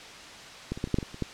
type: clicks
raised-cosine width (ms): 3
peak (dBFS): -17 / -25 / -15 / -27 / -11 / -13 / -22 / -28 / -15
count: 9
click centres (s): 0.72 / 0.775 / 0.841 / 0.874 / 0.943 / 0.986 / 1.028 / 1.144 / 1.223
effects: white hiss -44 dBFS RMS until 1.33 s + low-pass 5000 Hz 12 dB/octave